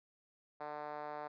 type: tone with band-pass filter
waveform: 5% pulse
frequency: 149.1 Hz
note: D3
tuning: 27 cents sharp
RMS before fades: -44 dBFS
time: 0.6-1.28 s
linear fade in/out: 10 ms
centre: 710 Hz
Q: 1.7
effects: resampled to 11025 Hz